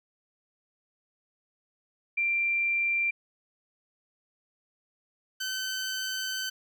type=tone pair in turn; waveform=sine / 15% pulse; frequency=2365 / 1529.4 Hz; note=D7 / G6; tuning=+12 / -43 cents; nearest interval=minor sixth; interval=755 cents; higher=first; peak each=-24 dBFS; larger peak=neither; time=2.17-3.11 / 5.4-6.5 s; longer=second; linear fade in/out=10 ms; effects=none